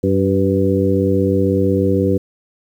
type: harmonic tone with a mistuned harmonic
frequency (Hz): 96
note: G2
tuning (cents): -36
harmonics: 1 / 2 / 3 / 4 / 5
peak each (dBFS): -19 / -19 / -19 / -19 / -19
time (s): 0.03-2.18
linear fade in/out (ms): 10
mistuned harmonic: 5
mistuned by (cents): +36
effects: 8-bit